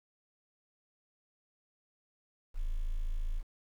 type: tone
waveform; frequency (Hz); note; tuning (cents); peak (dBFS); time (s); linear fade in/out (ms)
sine; 27.38; A0; -8; -28; 2.54-3.43; 50
effects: tanh soft clip ceiling -29 dBFS + 10-bit